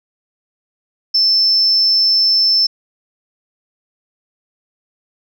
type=tone; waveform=sine; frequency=5300 Hz; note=E8; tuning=9 cents sharp; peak=-9 dBFS; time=1.14-2.67 s; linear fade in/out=10 ms; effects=tanh soft clip ceiling -5 dBFS